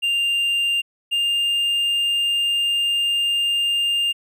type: tone pair in turn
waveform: triangle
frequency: 2794 / 2805 Hz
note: F7 / F7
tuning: 0 / +7 cents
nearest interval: unison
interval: 7 cents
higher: second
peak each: -16 dBFS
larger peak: neither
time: 0.02-0.82 / 1.11-4.13 s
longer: second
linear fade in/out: 20 ms
effects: none